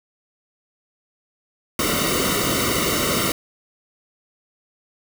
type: noise with comb filter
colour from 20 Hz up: pink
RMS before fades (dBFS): -21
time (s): 1.79-3.32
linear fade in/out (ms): 2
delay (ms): 1.2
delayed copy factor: -1
effects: none